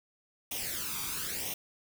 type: noise with flanger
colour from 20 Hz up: white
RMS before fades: -36 dBFS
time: 0.51-1.54 s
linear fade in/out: 5 ms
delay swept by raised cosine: 0.33 to 0.86 ms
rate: 1 Hz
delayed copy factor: +0.75
effects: none